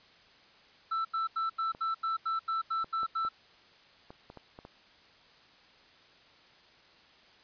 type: tone bursts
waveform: triangle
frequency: 1328 Hz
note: E6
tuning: 12 cents sharp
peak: -27 dBFS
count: 11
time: 0.91-3.29 s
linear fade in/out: 10 ms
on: 140 ms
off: 84 ms
type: clicks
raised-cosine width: 1 ms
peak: -32 dBFS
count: 9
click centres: 1.749 / 2.844 / 3.032 / 3.25 / 4.105 / 4.301 / 4.373 / 4.589 / 4.651 s
effects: white hiss -59 dBFS RMS until 7.43 s + resampled to 11025 Hz